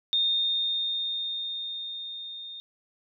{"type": "tone with level ramp", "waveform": "sine", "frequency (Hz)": 3658, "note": "A#7", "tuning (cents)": -33, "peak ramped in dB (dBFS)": [-21, -38], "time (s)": [0.13, 2.6], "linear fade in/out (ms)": 0, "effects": []}